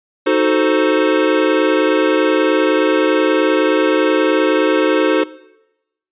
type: chord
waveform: square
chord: D# diminished seventh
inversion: none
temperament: equal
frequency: 311.1 / 370 / 440 / 523.3 Hz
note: D#4 / F#4 / A4 / C5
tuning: 0 / 0 / 0 / 0 cents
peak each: -18 dBFS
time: 0.26-5.24 s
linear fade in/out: 10 ms
effects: noise-tail reverb RT60 0.9 s tail -19 dB re dry + resampled to 8000 Hz